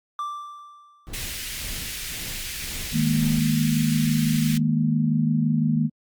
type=tone with exponential decay; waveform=triangle; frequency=1174.7 Hz; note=D6; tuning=in tune; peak=-23 dBFS; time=0.19-1.3 s; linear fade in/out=1 ms; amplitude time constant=240 ms
type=noise with tremolo; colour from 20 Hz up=brown; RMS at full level=-35 dBFS; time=1.07-3.4 s; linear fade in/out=0 ms; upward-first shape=sine; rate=1.9 Hz; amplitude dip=60%
type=high-pass noise; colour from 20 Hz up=pink; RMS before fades=-33 dBFS; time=1.13-4.58 s; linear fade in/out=10 ms; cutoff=1900 Hz; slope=24 dB/octave
type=chord; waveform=sine; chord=D# suspended fourth; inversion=none; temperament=just; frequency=155.56 / 207.4 / 233.3 Hz; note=D#3 / G#3 / A#3; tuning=0 / -2 / +2 cents; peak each=-22 / -26 / -22 dBFS; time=2.92-5.9 s; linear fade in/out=50 ms
effects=Opus 48 kbps